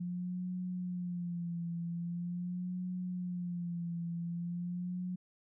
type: tone with vibrato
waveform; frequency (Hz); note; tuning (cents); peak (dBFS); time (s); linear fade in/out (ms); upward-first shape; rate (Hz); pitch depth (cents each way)
sine; 175.7; F3; +11; -35; 0-5.16; 10; sine; 0.43; 59
effects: none